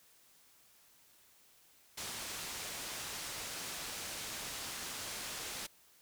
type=low-pass noise; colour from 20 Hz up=white; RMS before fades=-43 dBFS; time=1.97-5.67 s; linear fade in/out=10 ms; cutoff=8300 Hz; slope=12 dB/octave; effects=white hiss -65 dBFS RMS until 6.01 s